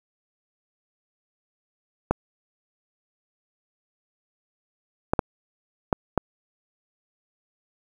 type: clicks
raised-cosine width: 1 ms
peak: -5 dBFS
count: 5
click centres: 2.11 / 5.135 / 5.192 / 5.928 / 6.177 s
effects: 7-bit